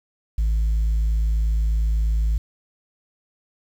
sine tone, 54.2 Hz, A1, 25 cents flat, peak -15 dBFS, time 0.38-2.38 s, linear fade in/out 5 ms, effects tanh soft clip ceiling -16 dBFS + 8-bit

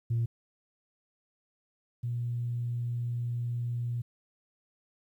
sine tone pair in turn, 116.54 / 119.82 Hz, A#2 / A#2, 0 / +48 cents, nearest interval unison, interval 48 cents, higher second, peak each -24 / -29 dBFS, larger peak first, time 0.1-0.26 / 2.03-4.02 s, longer second, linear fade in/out 10 ms, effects tanh soft clip ceiling -23 dBFS + 11-bit

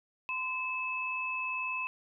sine tone pair together, 1020.4 / 2601 Hz, C6 / E7, -44 / -24 cents, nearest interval octave + major third, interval 1620 cents, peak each -37 / -33 dBFS, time 0.29-1.87 s, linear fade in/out 0 ms, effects none

